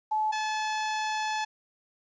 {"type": "tone pair in turn", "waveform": ["sine", "sawtooth"], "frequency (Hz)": [862, 862], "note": ["A5", "A5"], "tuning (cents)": [-36, -36], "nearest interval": "unison", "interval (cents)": 0, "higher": "neither", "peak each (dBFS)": -24, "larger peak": "neither", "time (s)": [[0.11, 0.32], [0.32, 1.45]], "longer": "second", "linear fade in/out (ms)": 10, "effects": ["resampled to 16000 Hz", "10-bit"]}